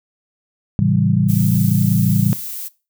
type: chord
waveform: sine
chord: A dominant seventh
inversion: none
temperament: equal with one note detuned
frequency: 110 / 135.66 / 164.81 / 196 Hz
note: A2 / C#3 / E3 / G3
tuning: 0 / -37 / 0 / 0 cents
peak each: -18 dBFS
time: 0.79-2.33 s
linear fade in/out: 0 ms
type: noise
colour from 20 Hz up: violet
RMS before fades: -28 dBFS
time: 1.28-2.69 s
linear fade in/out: 20 ms
effects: noise-tail reverb RT60 0.3 s tail -20 dB re dry